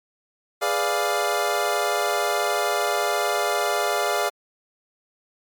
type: chord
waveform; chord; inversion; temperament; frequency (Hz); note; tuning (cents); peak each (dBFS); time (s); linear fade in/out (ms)
25% pulse; G# diminished seventh; none; equal; 415.3 / 493.9 / 587.3 / 698.5; G#4 / B4 / D5 / F5; 0 / 0 / 0 / 0; -23 / -27 / -22 / -21; 0.61-4.3; 20
effects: MP3 96 kbps